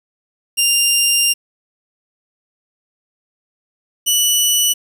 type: tone pair in turn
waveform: 15% pulse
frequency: 2794 / 2960 Hz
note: F7 / F#7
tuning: 0 / 0 cents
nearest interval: minor second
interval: 100 cents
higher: second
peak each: -5 dBFS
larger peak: neither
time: 0.57-1.34 / 4.06-4.74 s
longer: first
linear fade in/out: 20 ms
effects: 7-bit